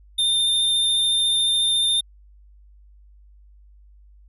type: tone with vibrato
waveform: square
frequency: 3611 Hz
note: A7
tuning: 44 cents sharp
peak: -18 dBFS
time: 0.18-2.01 s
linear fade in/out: 10 ms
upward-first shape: triangle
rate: 14 Hz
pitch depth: 15 cents each way
effects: added 50 Hz sine -47 dBFS peak until 4.28 s + resampled to 32000 Hz